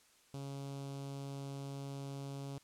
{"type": "tone with notch filter", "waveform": "sawtooth", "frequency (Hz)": 138.59, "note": "C#3", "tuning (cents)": 0, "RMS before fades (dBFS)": -44, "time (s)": [0.34, 2.58], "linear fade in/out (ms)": 0, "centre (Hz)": 1800, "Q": 0.85, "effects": ["white hiss -67 dBFS RMS until 2.63 s", "low-pass 10000 Hz 12 dB/octave"]}